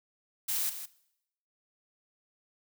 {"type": "noise with echo", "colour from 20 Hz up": "blue", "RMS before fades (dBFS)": -31, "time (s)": [0.48, 0.7], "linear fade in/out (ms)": 10, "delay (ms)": 160, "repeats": 1, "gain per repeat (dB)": -10, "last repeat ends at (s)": 0.86, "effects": ["noise-tail reverb RT60 0.8 s tail -20 dB re dry"]}